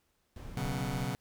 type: noise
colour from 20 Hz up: brown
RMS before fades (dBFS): -43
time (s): 0.36-1.05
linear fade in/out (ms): 2
type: chord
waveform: sawtooth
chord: B suspended second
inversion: none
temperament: just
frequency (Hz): 123.47 / 138.9 / 185.21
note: B2 / C#3 / F#3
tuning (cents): 0 / +4 / +2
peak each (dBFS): -32 / -32 / -34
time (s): 0.57-1.15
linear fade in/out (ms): 0
effects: pink hiss -75 dBFS RMS until 1.2 s